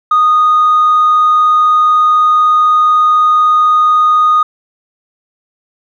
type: tone with tanh clipping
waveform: triangle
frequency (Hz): 1237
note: D#6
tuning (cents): -10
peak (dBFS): -6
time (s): 0.11-4.43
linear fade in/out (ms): 5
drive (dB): 5
effects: none